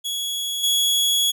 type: tone with level steps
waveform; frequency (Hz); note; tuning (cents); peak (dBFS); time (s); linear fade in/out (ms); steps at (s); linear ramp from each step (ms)
sawtooth; 3352; G#7; +15; -21 / -14; 0.04-1.32; 20; 0.63; 10
effects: none